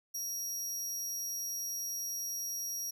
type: tone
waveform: sawtooth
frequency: 5670 Hz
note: F8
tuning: 25 cents sharp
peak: -33 dBFS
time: 0.14-2.91 s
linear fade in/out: 10 ms
effects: none